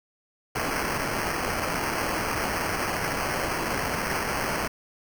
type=noise with sample-and-hold; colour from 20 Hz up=white; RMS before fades=-28 dBFS; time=0.55-4.68 s; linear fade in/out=10 ms; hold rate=3675 Hz; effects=none